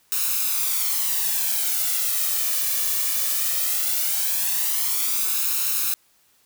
blue noise with flanger, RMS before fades -23 dBFS, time 0.12-5.94 s, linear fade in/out 0 ms, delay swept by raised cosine 0.75 to 1.73 ms, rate 0.18 Hz, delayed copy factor +0.6, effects white hiss -61 dBFS RMS until 6.45 s

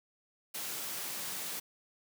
white high-pass noise, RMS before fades -39 dBFS, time 0.54-1.6 s, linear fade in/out 10 ms, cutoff 120 Hz, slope 24 dB/octave, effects none

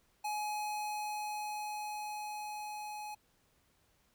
square tone with level ramp, 842 Hz, G#5, 24 cents sharp, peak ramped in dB -35 to -42 dBFS, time 0.24-3.15 s, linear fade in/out 10 ms, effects pink hiss -72 dBFS RMS until 4.14 s

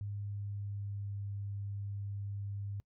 sine tone with pitch glide, 101.9 to 100.56 Hz, G#2 to G2, -32 to +45 cents, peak -37 dBFS, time 0.01-2.8 s, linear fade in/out 0 ms, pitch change -23 cents, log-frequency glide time 0.11-1.17 s, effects noise-tail reverb RT60 0.1 s tail -24 dB re dry

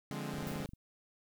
sawtooth chord, D half-diminished seventh, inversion none, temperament equal, 146.83 / 174.61 / 207.7 / 261.6 Hz, D3 / F3 / Ab3 / C4, 0 / 0 / 0 / 0 cents, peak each -38 / -41 / -39 / -41 dBFS, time 0.11-0.66 s, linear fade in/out 0 ms
click train, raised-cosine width 5 ms, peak -35 dBFS, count 10, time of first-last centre 0.34-0.735 s, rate 22.8 Hz
blue noise with exponential decay, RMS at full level -47 dBFS, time 0.47-0.76 s, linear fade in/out 1 ms, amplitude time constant 61 ms
effects none

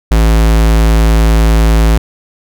square tone, 55 Hz, A1, in tune, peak -6 dBFS, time 0.11-1.98 s, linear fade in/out 5 ms, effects none

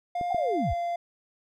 triangle tone with pitch glide, 705 to 690.9 Hz, F5 to F5, +16 to -19 cents, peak -25 dBFS, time 0.15-0.96 s, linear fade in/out 5 ms, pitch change -35 cents, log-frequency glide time 0.25-0.75 s
clicks, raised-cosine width 2 ms, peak -23 dBFS, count 2, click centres 0.212 / 0.346 s
sine linear sweep, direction down, 797 to 33.71 Hz, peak -26 dBFS, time 0.3-0.74 s, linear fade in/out 10 ms
effects none

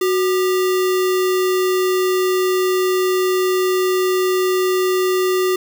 sine tone with sample-and-hold, 370 Hz, F#4, in tune, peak -14 dBFS, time 0.01-5.56 s, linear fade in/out 5 ms, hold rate 1575 Hz, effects none

